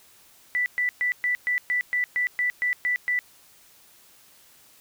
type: tone bursts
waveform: sine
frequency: 1975.5 Hz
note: B6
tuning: in tune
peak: -21 dBFS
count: 12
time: 0.55-3.19 s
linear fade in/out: 0 ms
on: 110 ms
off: 120 ms
effects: white hiss -55 dBFS RMS until 4.8 s